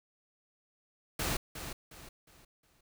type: noise with echo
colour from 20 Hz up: pink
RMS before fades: -33 dBFS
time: 1.19-1.37 s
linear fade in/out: 5 ms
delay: 360 ms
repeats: 4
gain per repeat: -9 dB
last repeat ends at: 2.81 s
effects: none